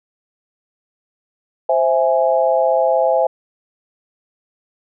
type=chord; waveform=sine; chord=C augmented; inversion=none; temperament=equal; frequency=523.3 / 659.3 / 830.6 Hz; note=C5 / E5 / G#5; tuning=0 / 0 / 0 cents; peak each=-16 / -16 / -19 dBFS; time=1.69-3.27 s; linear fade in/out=5 ms; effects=none